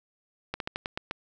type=slowing click train; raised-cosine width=0.3 ms; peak=-15 dBFS; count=7; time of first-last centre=0.54-1.111 s; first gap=62 ms; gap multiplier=1.17; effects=none